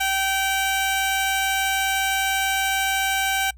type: tone pair together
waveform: 15% pulse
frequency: 773.9 / 2842 Hz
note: G5 / F7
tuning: -22 / +30 cents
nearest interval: octave + major seventh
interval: 2252 cents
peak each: -14 / -25 dBFS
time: 0-3.51 s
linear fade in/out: 10 ms
effects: noise-tail reverb RT60 0.1 s tail -25 dB re dry + added 60 Hz sine -42 dBFS peak until 3.57 s